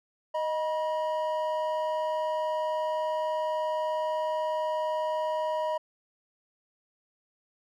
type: tone pair together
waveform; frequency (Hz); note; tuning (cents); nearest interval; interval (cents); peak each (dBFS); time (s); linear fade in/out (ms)
triangle; 622.3 / 966; D#5 / B5; 0 / -39; minor sixth; 761; -27 / -29; 0.34-5.78; 10
effects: none